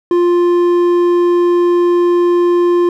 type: tone with hard clipping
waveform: sine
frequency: 350 Hz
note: F4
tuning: 4 cents sharp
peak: -10 dBFS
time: 0.11-2.89 s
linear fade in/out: 2 ms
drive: 6 dB
effects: none